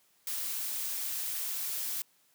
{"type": "noise", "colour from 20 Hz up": "blue", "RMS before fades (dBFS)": -35, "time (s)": [0.27, 2.02], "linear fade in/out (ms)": 2, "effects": ["white hiss -68 dBFS RMS until 2.34 s", "high-pass 100 Hz 12 dB/octave"]}